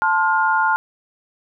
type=chord; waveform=sine; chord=F major; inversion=first; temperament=equal with one note detuned; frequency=880 / 1046.5 / 1418.1 Hz; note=A5 / C6 / F6; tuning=0 / 0 / +26 cents; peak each=-18 / -22 / -18 dBFS; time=0.02-0.76 s; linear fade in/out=0 ms; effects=none